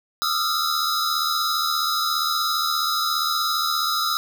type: tone cluster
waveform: square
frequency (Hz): 1219 / 1296 / 1371 / 3909 / 5060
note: D#6 / E6 / F6 / B7 / D#8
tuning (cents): -36 / -30 / -32 / -19 / +28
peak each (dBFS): -28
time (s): 0.22-4.17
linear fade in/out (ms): 0
effects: none